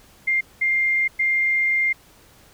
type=tone bursts at uneven times; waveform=sine; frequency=2108 Hz; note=C7; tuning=12 cents sharp; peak=-17 dBFS; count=3; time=0.27-0.41 / 0.61-1.08 / 1.19-1.93 s; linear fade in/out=10 ms; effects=pink hiss -52 dBFS RMS until 2.53 s